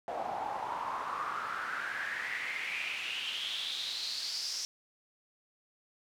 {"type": "noise with band-pass filter sweep", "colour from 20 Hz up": "pink", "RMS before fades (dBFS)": -37, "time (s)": [0.08, 4.65], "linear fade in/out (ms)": 0, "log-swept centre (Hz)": [700, 5500], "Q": 6.1, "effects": []}